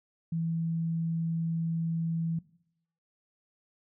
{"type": "tone", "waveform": "sine", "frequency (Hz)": 164.8, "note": "E3", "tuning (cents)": 0, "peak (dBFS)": -28, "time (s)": [0.32, 2.39], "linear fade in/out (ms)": 5, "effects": ["noise-tail reverb RT60 0.7 s tail -19 dB re dry"]}